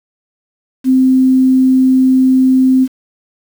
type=tone with quantisation; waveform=sine; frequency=260 Hz; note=C4; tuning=11 cents flat; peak=-6 dBFS; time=0.84-2.88 s; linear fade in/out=50 ms; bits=6; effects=none